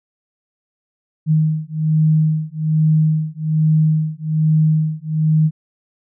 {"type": "beating tone pair", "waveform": "sine", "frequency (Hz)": [155.56, 156.76], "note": ["D#3", "D#3"], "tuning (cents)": [0, 13], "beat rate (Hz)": 1.2, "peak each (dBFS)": -16, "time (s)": [1.26, 5.51], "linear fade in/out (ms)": 50, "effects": []}